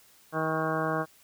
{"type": "harmonic tone with a mistuned harmonic", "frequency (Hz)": 158.9, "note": "D#3", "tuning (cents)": 37, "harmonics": [1, 2, 3, 4, 5, 6, 7, 8, 9, 10], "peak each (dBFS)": [-34, -34, -34, -33, -36, -44, -33, -40, -37, -39], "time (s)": [0.32, 1.06], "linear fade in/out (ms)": 50, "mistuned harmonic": 7, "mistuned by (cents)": -15, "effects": ["white hiss -59 dBFS RMS until 1.23 s"]}